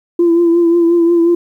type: tone with vibrato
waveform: sine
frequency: 340 Hz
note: F4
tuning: 46 cents flat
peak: -6 dBFS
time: 0.19-1.35 s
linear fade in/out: 5 ms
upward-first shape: triangle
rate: 5.6 Hz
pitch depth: 41 cents each way
effects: tanh soft clip ceiling -4 dBFS + 8-bit